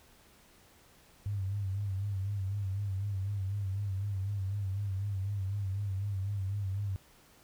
sine tone with vibrato, 98.7 Hz, G2, 12 cents sharp, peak -31 dBFS, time 1.26-6.96 s, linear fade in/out 0 ms, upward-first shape sine, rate 4 Hz, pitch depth 70 cents each way, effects pink hiss -61 dBFS RMS until 7.43 s

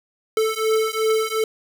square beating tone pair, 438.4 / 441.1 Hz, A4 / A4, -6 / +4 cents, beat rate 2.7 Hz, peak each -22 dBFS, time 0.37-1.44 s, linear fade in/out 2 ms, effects none

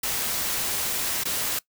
white noise with dropouts, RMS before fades -27 dBFS, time 0.03-1.59 s, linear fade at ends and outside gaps 5 ms, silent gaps 1.237-1.253 s, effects noise-tail reverb RT60 0.1 s tail -20 dB re dry

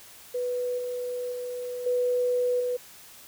sine tone with level steps, 493.9 Hz, B4, in tune, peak -26 / -29 / -31 / -22 / -25 dBFS, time 0.34-2.77 s, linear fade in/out 10 ms, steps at 0.78 / 1.32 / 1.86 / 2.6 s, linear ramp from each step 5 ms, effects white hiss -49 dBFS RMS until 3.27 s

